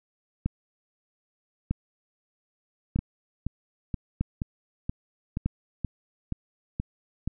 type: two click trains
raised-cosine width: 5 ms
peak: -13 / -16 dBFS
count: 5 / 10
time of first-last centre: 0.46-5.46 / 2.99-7.276 s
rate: 0.8 / 2.1 Hz
effects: none